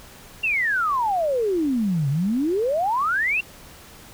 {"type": "exponential two-way sweep", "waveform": "sine", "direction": "down then up", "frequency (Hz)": [2797, 133.3, 2797], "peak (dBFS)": -19, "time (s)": [0.43, 3.41], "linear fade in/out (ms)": 10, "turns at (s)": 2.09, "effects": ["pink hiss -45 dBFS RMS until 4.13 s"]}